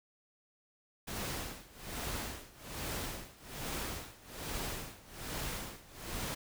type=noise with tremolo; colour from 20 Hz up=pink; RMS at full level=-38 dBFS; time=1.07-6.35 s; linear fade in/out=10 ms; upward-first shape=sine; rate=1.2 Hz; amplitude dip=90%; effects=none